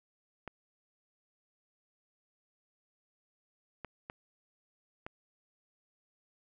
clicks, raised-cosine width 0.5 ms, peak -26 dBFS, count 4, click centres 0.477 / 3.847 / 4.099 / 5.065 s, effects none

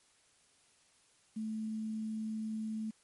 sine tone with quantisation, 218.6 Hz, A3, 11 cents flat, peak -35 dBFS, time 1.36-2.91 s, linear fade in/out 10 ms, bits 10, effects white hiss -68 dBFS RMS until 3.03 s + MP3 48 kbps

